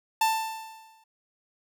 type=tone with exponential decay; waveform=45% pulse; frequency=887 Hz; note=A5; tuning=14 cents sharp; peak=-19 dBFS; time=0.21-1.04 s; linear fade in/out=5 ms; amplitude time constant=180 ms; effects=none